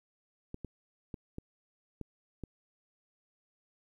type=clicks; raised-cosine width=3 ms; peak=-27 dBFS; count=6; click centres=0.544 / 0.647 / 1.142 / 1.384 / 2.013 / 2.437 s; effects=11-bit